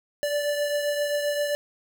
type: beating tone pair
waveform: square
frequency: 583 / 590.6 Hz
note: D5 / D5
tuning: -13 / +10 cents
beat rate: 7.6 Hz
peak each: -25 / -34 dBFS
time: 0.23-1.55 s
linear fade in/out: 0 ms
effects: none